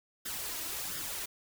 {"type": "noise with flanger", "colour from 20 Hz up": "white", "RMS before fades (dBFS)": -38, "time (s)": [0.25, 1.26], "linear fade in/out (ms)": 10, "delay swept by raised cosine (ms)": [0.58, 3.18], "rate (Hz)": 1.4, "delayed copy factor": 0.55, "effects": []}